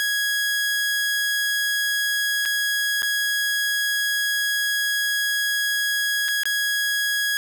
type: tone with dropouts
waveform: sawtooth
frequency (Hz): 1661.2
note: G#6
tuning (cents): 0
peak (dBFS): -17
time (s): 0-7.37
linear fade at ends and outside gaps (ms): 0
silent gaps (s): 2.453-2.458 / 3.021-3.03 / 6.282-6.286 / 6.434-6.455
effects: none